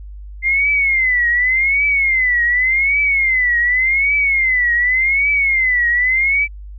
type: tone with vibrato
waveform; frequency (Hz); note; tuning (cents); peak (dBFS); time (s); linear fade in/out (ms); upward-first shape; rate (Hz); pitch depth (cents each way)
sine; 2086; C7; -6; -12; 0.42-6.48; 50; triangle; 0.87; 180
effects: added 50 Hz sine -30 dBFS peak until 6.78 s